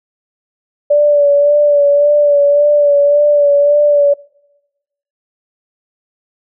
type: tone with vibrato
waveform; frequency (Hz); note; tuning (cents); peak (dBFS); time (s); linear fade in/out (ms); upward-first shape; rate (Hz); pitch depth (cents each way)
sine; 580; D5; -22; -6; 0.9-4.14; 10; sine; 1.8; 28
effects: noise-tail reverb RT60 1.0 s tail -26 dB re dry